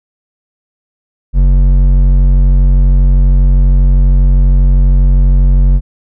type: tone with hard clipping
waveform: sine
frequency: 46.25 Hz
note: F#1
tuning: in tune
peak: -6 dBFS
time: 1.33-5.81 s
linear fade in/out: 50 ms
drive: 8 dB
effects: none

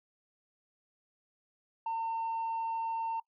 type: tone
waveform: sine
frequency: 907 Hz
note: A#5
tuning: 48 cents flat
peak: -29 dBFS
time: 1.86-3.2 s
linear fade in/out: 5 ms
effects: noise-tail reverb RT60 0.1 s tail -24 dB re dry + tanh soft clip ceiling -30 dBFS

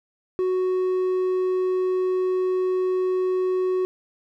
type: tone with hard clipping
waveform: sine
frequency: 370 Hz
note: F#4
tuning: in tune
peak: -21 dBFS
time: 0.39-3.85 s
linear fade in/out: 0 ms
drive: 3 dB
effects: none

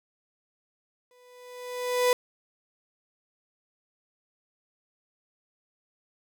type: tone with exponential growth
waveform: 35% pulse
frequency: 495.5 Hz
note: B4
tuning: 6 cents sharp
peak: -17 dBFS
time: 1.11-2.13 s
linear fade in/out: 1 ms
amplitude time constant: 220 ms
effects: none

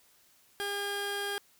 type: tone pair together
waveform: 25% pulse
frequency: 404 / 1616 Hz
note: G#4 / G#6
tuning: -48 / -48 cents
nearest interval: 2 octaves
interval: 2400 cents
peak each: -32 / -31 dBFS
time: 0.6-1.38 s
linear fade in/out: 0 ms
effects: white hiss -64 dBFS RMS until 1.59 s

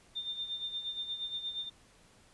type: tone with tremolo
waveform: sine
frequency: 3608 Hz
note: A7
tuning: 43 cents sharp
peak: -33 dBFS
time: 0.15-1.7 s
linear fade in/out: 20 ms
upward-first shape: sine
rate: 8.5 Hz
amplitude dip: 65%
effects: pink hiss -62 dBFS RMS until 2.33 s + resampled to 24000 Hz

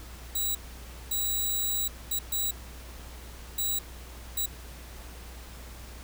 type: tone bursts at uneven times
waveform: 5% pulse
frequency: 3892 Hz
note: B7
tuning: 26 cents flat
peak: -19 dBFS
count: 6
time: 0.35-0.55 / 1.11-1.88 / 2.11-2.19 / 2.32-2.51 / 3.58-3.79 / 4.37-4.46 s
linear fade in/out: 5 ms
effects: added 60 Hz sine -43 dBFS peak until 6.03 s + pink hiss -48 dBFS RMS until 6.03 s

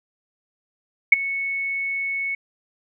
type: tone with ADSR envelope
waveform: sine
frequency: 2209 Hz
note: C#7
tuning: 7 cents flat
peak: -4 dBFS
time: 1.12-2.35 s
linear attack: 6 ms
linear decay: 18 ms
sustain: -19 dB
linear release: 5 ms
effects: none

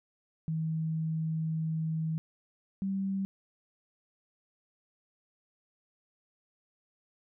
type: tone pair in turn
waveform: sine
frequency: 159.8 / 193.93 Hz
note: D#3 / G3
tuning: +47 / -18 cents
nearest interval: minor third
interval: 335 cents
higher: second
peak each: -29 / -29 dBFS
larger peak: neither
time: 0.48-2.18 / 2.82-3.25 s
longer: first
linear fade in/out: 0 ms
effects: none

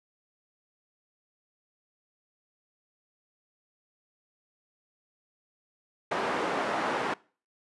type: band-pass noise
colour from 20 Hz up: white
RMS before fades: -30 dBFS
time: 6.11-7.14 s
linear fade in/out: 5 ms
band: 270 to 1100 Hz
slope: 12 dB/octave
effects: noise-tail reverb RT60 0.4 s tail -23 dB re dry + resampled to 24000 Hz

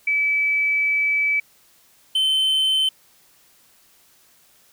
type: tone pair in turn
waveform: sine / triangle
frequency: 2300 / 3076 Hz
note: D7 / G7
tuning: -37 / -33 cents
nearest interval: perfect fourth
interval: 504 cents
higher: second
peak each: -17 / -15 dBFS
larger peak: second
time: 0.07-1.4 / 2.15-2.89 s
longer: first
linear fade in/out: 5 ms
effects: white hiss -56 dBFS RMS until 4.72 s

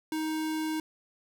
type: tone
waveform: square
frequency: 313.7 Hz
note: D#4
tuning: 14 cents sharp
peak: -30 dBFS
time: 0.12-0.8 s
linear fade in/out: 2 ms
effects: none

